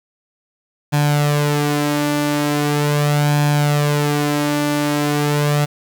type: tone with flanger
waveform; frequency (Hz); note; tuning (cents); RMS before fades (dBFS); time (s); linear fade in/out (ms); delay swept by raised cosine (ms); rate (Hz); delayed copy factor
sawtooth; 146.83; D3; 0; -17; 0.92-5.66; 20; 1.2 to 3.4; 0.4; +0.6
effects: 7-bit